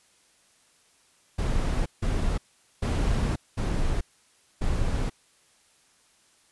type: noise bursts at uneven times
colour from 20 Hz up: brown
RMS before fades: -25 dBFS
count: 5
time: 1.38-1.86 / 2.02-2.38 / 2.82-3.36 / 3.57-4.01 / 4.61-5.1 s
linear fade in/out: 10 ms
effects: white hiss -62 dBFS RMS until 6.51 s + resampled to 24000 Hz